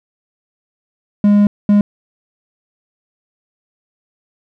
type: tone bursts at uneven times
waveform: triangle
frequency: 205.3 Hz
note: G#3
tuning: 20 cents flat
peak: -5 dBFS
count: 2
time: 1.24-1.47 / 1.69-1.81 s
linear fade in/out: 2 ms
effects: none